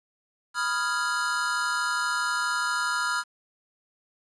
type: chord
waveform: square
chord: F half-diminished seventh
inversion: second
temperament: equal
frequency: 987.8 / 1244.5 / 1396.9 / 1661.2 Hz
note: Cb6 / Eb6 / F6 / Ab6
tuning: 0 / 0 / 0 / 0 cents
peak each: -33 / -33 / -28 / -34 dBFS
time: 0.54-3.24 s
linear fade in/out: 50 ms
effects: resampled to 22050 Hz + 9-bit